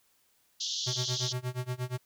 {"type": "band-pass noise", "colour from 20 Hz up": "pink", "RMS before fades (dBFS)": -34, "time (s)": [0.6, 1.33], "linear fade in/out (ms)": 10, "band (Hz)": [3100, 6600], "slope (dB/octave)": 96}
{"type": "tone with tremolo", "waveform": "square", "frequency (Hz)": 125.5, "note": "B2", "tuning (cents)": 28, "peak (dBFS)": -30, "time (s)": [0.86, 1.98], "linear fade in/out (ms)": 20, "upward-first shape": "sine", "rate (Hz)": 8.5, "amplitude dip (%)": 95}
{"effects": ["white hiss -69 dBFS RMS until 2.05 s"]}